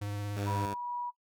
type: tone with vibrato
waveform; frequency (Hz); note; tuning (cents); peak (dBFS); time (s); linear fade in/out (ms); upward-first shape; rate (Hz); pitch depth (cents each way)
square; 102.5; G#2; -22; -35; 0.01-0.66; 10; sine; 17; 16
type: tone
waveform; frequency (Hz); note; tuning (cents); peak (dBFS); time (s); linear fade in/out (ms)
10% pulse; 100.7; G2; +47; -28; 0.36-0.74; 5
type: tone with tremolo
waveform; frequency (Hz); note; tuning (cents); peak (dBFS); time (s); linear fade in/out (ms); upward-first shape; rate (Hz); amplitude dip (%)
sine; 970; B5; -31; -33; 0.46-1.11; 20; sine; 2.4; 25
effects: noise-tail reverb RT60 0.1 s tail -20 dB re dry